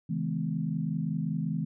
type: tone cluster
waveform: sine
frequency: 137.1 / 162.4 / 212.5 / 252.5 Hz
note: C#3 / E3 / G#3 / B3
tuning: -19 / -26 / +40 / +39 cents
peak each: -38 / -30 / -34 / -37 dBFS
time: 0.09-1.65 s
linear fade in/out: 10 ms
effects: none